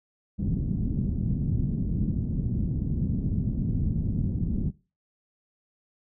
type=low-pass noise; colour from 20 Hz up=white; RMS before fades=-27 dBFS; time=0.38-4.71 s; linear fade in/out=20 ms; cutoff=210 Hz; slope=24 dB/octave; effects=noise-tail reverb RT60 0.3 s tail -20 dB re dry